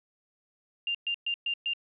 sine tone bursts, 2794 Hz, F7, in tune, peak -27 dBFS, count 5, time 0.87-1.735 s, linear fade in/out 2 ms, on 77 ms, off 120 ms, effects none

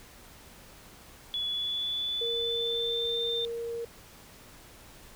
sine tone with pitch glide, 3412 to 3588 Hz, G#7 to A7, +46 to +33 cents, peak -29 dBFS, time 1.34-3.45 s, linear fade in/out 0 ms, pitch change +87 cents, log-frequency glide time 1.48-3.2 s
sine tone, 466.2 Hz, A#4, in tune, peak -32 dBFS, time 2.21-3.85 s, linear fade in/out 5 ms
effects pink hiss -52 dBFS RMS until 5.15 s

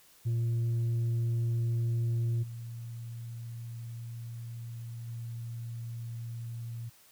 sine tone with level steps, 116.54 Hz, A#2, in tune, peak -24 / -38 / -36 dBFS, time 0.25-6.9 s, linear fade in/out 20 ms, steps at 2.42 / 5.07 s, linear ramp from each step 20 ms, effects tanh soft clip ceiling -26 dBFS + white hiss -60 dBFS RMS until 7.11 s

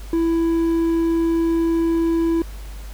triangle tone, 331.4 Hz, E4, 9 cents sharp, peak -14 dBFS, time 0.13-2.42 s, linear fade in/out 2 ms, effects added 50 Hz sine -31 dBFS peak until 2.93 s + pink hiss -44 dBFS RMS until 2.93 s

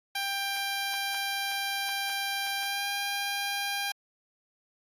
10% pulse tone with pitch glide, 792 to 801.7 Hz, G5 to G5, +18 to +39 cents, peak -21 dBFS, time 0.15-3.92 s, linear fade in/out 5 ms, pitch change +21 cents, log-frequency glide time 2.6-2.86 s, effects AAC 64 kbps

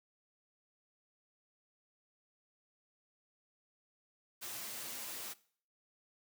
white noise with comb filter, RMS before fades -44 dBFS, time 4.41-5.34 s, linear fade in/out 20 ms, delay 8.6 ms, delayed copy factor +0.55, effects noise-tail reverb RT60 0.5 s tail -19 dB re dry + high-pass 150 Hz 12 dB/octave

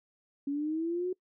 sine linear sweep, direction up, 277.2 to 371 Hz, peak -29 dBFS, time 0.47-1.13 s, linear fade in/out 5 ms, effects noise-tail reverb RT60 0.1 s tail -24 dB re dry

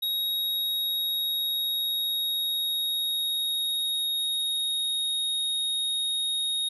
square tone with pitch glide, 3785 to 3739 Hz, A#7 to A#7, +26 to +4 cents, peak -26 dBFS, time 0.02-6.69 s, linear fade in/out 10 ms, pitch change -22 cents, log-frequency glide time 0.17-5.36 s, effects none

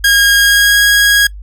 sawtooth tone with pitch glide, 1630 to 1647 Hz, G#6 to G#6, -33 to -15 cents, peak -3 dBFS, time 0.04-1.27 s, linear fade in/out 5 ms, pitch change +18 cents, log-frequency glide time 0.39-0.81 s, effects noise-tail reverb RT60 0.1 s tail -22 dB re dry + added 50 Hz sine -26 dBFS peak until 1.42 s

